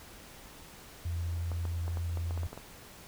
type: tone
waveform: sine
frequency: 85 Hz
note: F2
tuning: 46 cents flat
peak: -31 dBFS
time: 1.05-2.47 s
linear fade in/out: 5 ms
type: clicks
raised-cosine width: 1 ms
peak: -28 dBFS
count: 10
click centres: 1.517 / 1.653 / 1.88 / 1.972 / 2.173 / 2.309 / 2.376 / 2.433 / 2.53 / 2.576 s
effects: pink hiss -51 dBFS RMS until 3.07 s